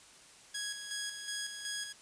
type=tone with tremolo; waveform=10% pulse; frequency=1661.2 Hz; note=G#6; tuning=in tune; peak=-27 dBFS; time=0.54-1.93 s; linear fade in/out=10 ms; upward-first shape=square; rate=2.7 Hz; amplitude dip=50%; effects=white hiss -57 dBFS RMS until 2.01 s + resampled to 22050 Hz